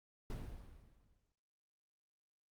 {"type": "noise with exponential decay", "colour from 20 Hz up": "brown", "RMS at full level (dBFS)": -41, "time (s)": [0.3, 1.32], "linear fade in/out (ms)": 2, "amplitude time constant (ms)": 220, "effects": ["noise-tail reverb RT60 0.8 s tail -22 dB re dry", "Opus 48 kbps"]}